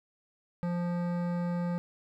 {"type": "tone with hard clipping", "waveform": "sine", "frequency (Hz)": 174.61, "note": "F3", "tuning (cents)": 0, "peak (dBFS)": -31, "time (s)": [0.63, 1.78], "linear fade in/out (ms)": 0, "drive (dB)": 15, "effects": []}